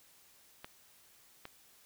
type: clicks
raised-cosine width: 0.3 ms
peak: -28 dBFS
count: 2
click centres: 0.645 / 1.454 s
effects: white hiss -63 dBFS RMS until 1.85 s